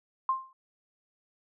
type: tone with exponential decay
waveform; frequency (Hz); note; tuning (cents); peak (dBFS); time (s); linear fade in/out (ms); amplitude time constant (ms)
sine; 1054; C6; +12; -21; 0.29-0.53; 2; 52
effects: none